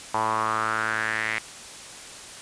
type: tone with band-pass filter sweep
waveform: sawtooth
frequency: 110 Hz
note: A2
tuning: in tune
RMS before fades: -26 dBFS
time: 0.14-1.39 s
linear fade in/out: 5 ms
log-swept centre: 940 to 2100 Hz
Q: 5
effects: white hiss -41 dBFS RMS until 2.41 s + resampled to 22050 Hz